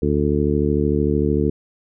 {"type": "harmonic tone", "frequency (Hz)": 73.3, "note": "D2", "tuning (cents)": -3, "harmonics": [1, 2, 3, 4, 5, 6], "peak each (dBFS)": [-23, -23, -23, -23, -23, -23], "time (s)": [0.02, 1.5], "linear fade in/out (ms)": 5, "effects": []}